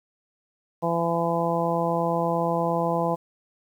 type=harmonic tone; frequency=168.5 Hz; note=E3; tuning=38 cents sharp; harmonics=1 / 2 / 3 / 4 / 5 / 6; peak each=-28 / -31 / -27 / -28 / -29 / -30 dBFS; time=0.82-3.16 s; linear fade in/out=20 ms; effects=9-bit